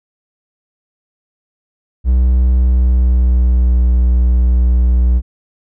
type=tone with pitch glide; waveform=triangle; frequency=62.5 to 61.07 Hz; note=B1 to B1; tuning=+21 to -19 cents; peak=-6 dBFS; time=2.04-5.22 s; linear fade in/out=50 ms; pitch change=-40 cents; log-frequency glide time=2.58-3.83 s; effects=none